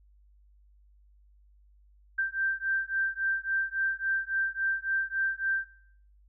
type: beating tone pair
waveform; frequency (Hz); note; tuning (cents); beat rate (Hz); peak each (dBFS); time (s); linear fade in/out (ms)
sine; 1568 / 1571.6; G6 / G6; 0 / +4; 3.6; -30; 2.18-5.66; 10
effects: noise-tail reverb RT60 0.6 s tail -18 dB re dry + added 50 Hz sine -57 dBFS peak until 6.28 s